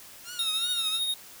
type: tone with vibrato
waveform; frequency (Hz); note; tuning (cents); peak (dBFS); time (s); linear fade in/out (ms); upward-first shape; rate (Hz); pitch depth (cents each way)
10% pulse; 1361; F6; -45; -29; 0.24-1.01; 50; triangle; 2.7; 140
type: tone with tremolo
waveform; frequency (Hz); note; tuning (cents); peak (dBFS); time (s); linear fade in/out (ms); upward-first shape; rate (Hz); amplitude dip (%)
square; 3729; A#7; 0; -25; 0.39-1.14; 2; triangle; 13; 45
effects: white hiss -48 dBFS RMS until 1.4 s